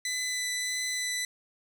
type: tone with vibrato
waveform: 15% pulse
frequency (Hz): 2000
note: B6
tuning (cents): +21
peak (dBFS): -23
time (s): 0.05-1.25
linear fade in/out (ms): 2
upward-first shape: triangle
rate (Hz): 1.6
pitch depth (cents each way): 10
effects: none